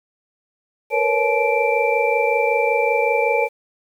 sine tone cluster, 459.4 / 484.7 / 554 / 860 / 2346 Hz, A#4 / B4 / C#5 / A5 / D7, -25 / -32 / -1 / -40 / -2 cents, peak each -22 dBFS, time 0.9-3.49 s, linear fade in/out 50 ms, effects 8-bit

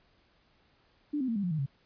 sine tone with pitch steps, 294.7 / 259.5 / 228.6 / 201.3 / 177.27 / 156.11 / 137.48 Hz, D4 / C4 / A#3 / G3 / F3 / D#3 / C#3, +6 / -14 / -34 / +46 / +26 / +6 / -14 cents, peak -28 dBFS, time 1.13-1.662 s, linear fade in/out 10 ms, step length 76 ms, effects pink hiss -67 dBFS RMS until 1.85 s + resampled to 11025 Hz

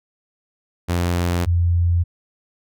sawtooth / sine tone pair in turn, 87.31 / 86.31 Hz, F2 / F2, 0 / -20 cents, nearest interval unison, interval 20 cents, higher first, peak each -14 dBFS, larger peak neither, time 0.88-1.46 / 1.46-2.04 s, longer neither, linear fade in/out 20 ms, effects none

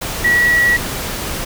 sine tone in noise, 1930 Hz, B6, 40 cents flat, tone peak -10 dBFS, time 0.24-0.77 s, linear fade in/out 10 ms, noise pink, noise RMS -23 dBFS, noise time 0.01-1.45 s, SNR +10 dB, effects none

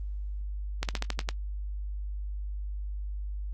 slowing click train, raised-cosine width 0.2 ms, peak -12 dBFS, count 7, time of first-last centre 0.83-1.289 s, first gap 58 ms, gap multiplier 1.11, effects added 50 Hz sine -32 dBFS peak until 3.53 s + Opus 24 kbps

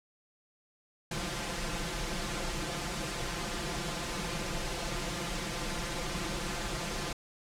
pink noise with comb filter, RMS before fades -35 dBFS, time 1.11-7.13 s, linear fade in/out 5 ms, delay 5.8 ms, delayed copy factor +0.95, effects low-pass 8000 Hz 12 dB/octave

